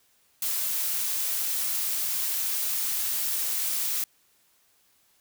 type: noise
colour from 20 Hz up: blue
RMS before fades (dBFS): -28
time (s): 0.42-4.04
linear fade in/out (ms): 2
effects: white hiss -65 dBFS RMS until 5.2 s